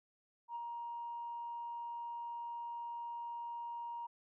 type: tone with ADSR envelope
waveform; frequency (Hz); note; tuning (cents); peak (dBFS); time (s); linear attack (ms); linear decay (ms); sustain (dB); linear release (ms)
sine; 942; A#5; +18; -37; 0.48-4.07; 77; 15; -3; 11
effects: tanh soft clip ceiling -35 dBFS